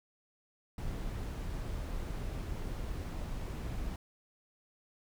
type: noise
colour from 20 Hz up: brown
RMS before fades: -38 dBFS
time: 0.78-3.96 s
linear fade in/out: 2 ms
effects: none